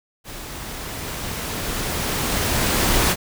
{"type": "noise with level ramp", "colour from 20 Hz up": "pink", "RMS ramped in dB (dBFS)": [-35, -17], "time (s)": [0.24, 3.16], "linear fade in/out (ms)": 50, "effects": []}